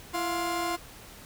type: tone cluster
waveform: 35% pulse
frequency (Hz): 337.6 / 709 / 1049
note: E4 / F5 / C6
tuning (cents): +41 / +26 / +4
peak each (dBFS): -31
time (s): 0.13-0.77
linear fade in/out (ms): 20
effects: pink hiss -48 dBFS RMS until 1.25 s